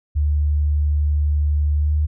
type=tone with pitch glide; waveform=sine; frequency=74 to 75.55 Hz; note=D2 to D2; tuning=+14 to +50 cents; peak=-15 dBFS; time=0.15-2.07 s; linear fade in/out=20 ms; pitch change=+36 cents; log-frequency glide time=1.78-1.93 s; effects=none